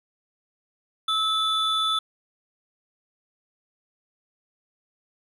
triangle tone pair together, 1300 / 3484 Hz, E6 / A7, -24 / -18 cents, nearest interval octave + perfect fourth, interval 1706 cents, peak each -23 / -22 dBFS, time 1.08-1.99 s, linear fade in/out 5 ms, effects none

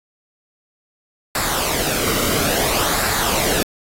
pink noise with flanger, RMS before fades -20 dBFS, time 1.35-3.63 s, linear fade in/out 2 ms, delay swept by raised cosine 0.32 to 1.2 ms, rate 0.59 Hz, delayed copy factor -0.55, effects AAC 48 kbps

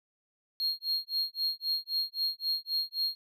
triangle tone with tremolo, 4253 Hz, C8, 27 cents sharp, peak -25 dBFS, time 0.6-3.15 s, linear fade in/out 0 ms, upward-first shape sine, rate 3.8 Hz, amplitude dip 100%, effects none

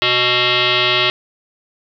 sine tone with frequency modulation, 370 Hz, F#4, in tune, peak -12 dBFS, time 0.02-1.1 s, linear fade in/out 0 ms, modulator 494 Hz, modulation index 7.4, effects none

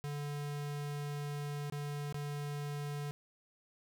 square tone with dropouts, 145.4 Hz, D3, 17 cents flat, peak -38 dBFS, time 0.04-3.11 s, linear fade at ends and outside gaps 0 ms, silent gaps 1.699-1.723 / 2.125-2.144 s, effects none

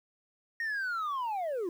sine linear sweep, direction down, 1870 to 327.6 Hz, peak -28 dBFS, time 0.6-1.69 s, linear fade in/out 2 ms, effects tanh soft clip ceiling -30 dBFS + 10-bit

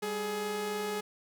sawtooth tone pair together, 198.7 / 421 Hz, G3 / G#4, +24 / +24 cents, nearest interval octave + minor second, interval 1300 cents, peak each -36 / -29 dBFS, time 0.02-1.01 s, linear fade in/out 10 ms, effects none

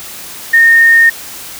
sine tone, 1836 Hz, A#6, 27 cents flat, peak -3 dBFS, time 0.53-1.1 s, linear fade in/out 10 ms, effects white hiss -28 dBFS RMS until 1.59 s

